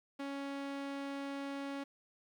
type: tone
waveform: sawtooth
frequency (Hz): 278.1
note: C#4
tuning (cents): +6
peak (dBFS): -35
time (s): 0.19-1.84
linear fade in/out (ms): 10
effects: low-pass 4000 Hz 12 dB/octave + 11-bit